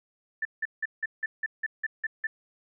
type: tone bursts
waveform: sine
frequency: 1768 Hz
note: A6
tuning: 8 cents sharp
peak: -26 dBFS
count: 10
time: 0.42-2.27 s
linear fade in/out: 5 ms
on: 32 ms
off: 170 ms
effects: none